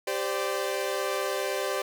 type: chord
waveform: sawtooth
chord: G suspended fourth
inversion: none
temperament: equal with one note detuned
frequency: 392 / 517.5 / 587.3 Hz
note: G4 / C5 / D5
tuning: 0 / -19 / 0 cents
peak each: -28 dBFS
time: 0.07-1.82 s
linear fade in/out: 5 ms
effects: none